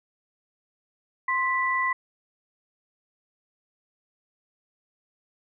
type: tone pair together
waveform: sine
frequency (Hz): 1048.2 / 1973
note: C6 / B6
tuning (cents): +3 / -2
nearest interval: major seventh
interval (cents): 1095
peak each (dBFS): -25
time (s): 1.28-1.93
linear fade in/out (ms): 5
effects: none